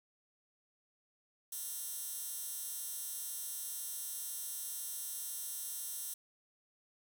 15% pulse tone with high-pass filter, 354 Hz, F4, 23 cents sharp, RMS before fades -42 dBFS, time 1.52-6.14 s, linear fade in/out 5 ms, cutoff 9600 Hz, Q 1, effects none

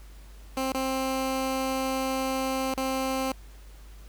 15% pulse tone with dropouts, 264 Hz, C4, 16 cents sharp, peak -20 dBFS, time 0.57-3.32 s, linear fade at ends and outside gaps 1 ms, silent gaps 0.721-0.746 / 2.739-2.775 s, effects added 50 Hz sine -44 dBFS peak until 4.08 s + pink hiss -56 dBFS RMS until 4.08 s

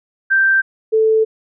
sine tone pair in turn, 1568 / 440 Hz, G6 / A4, 0 / 0 cents, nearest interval octave + minor seventh, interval 2200 cents, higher first, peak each -10 dBFS, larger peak neither, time 0.3-0.62 / 0.92-1.25 s, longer second, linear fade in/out 20 ms, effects none

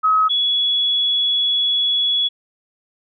sine tone pair in turn, 1276 / 3380 Hz, D#6 / G#7, +43 / +30 cents, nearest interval octave + perfect fourth, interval 1687 cents, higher second, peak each -12 / -15 dBFS, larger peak first, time 0.03-0.29 / 0.29-2.29 s, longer second, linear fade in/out 20 ms, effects none

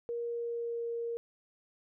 sine tone with pitch glide, 471.5 to 466.9 Hz, A#4 to A#4, +20 to +3 cents, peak -33 dBFS, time 0.09-1.17 s, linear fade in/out 0 ms, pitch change -17 cents, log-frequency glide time 0.23-0.87 s, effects none

